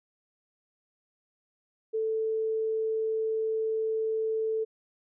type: tone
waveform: sine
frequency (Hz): 441.4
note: A4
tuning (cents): +5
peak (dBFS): -26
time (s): 1.93-4.65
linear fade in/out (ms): 20
effects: none